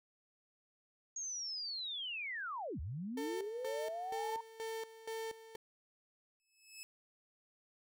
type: linear two-way sweep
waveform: sine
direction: down then up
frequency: 6645 to 63.5 to 924 Hz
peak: -39 dBFS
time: 1.16-4.41 s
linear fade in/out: 5 ms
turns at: 2.8 s
type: tone with tremolo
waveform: 35% pulse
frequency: 447.7 Hz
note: A4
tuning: 30 cents sharp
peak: -38 dBFS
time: 3.17-5.56 s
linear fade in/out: 5 ms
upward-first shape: square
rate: 2.1 Hz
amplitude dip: 80%
type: tone with exponential growth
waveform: 15% pulse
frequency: 2598 Hz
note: E7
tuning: 26 cents flat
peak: -38 dBFS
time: 6.4-6.83 s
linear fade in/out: 0 ms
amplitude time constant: 92 ms
effects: none